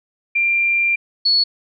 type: tone pair in turn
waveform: sine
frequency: 2379 / 4396 Hz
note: D7 / C#8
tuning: +22 / -15 cents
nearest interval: major seventh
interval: 1063 cents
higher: second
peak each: -14 / -12 dBFS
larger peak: second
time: 0.35-0.96 / 1.25-1.44 s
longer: first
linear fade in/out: 10 ms
effects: none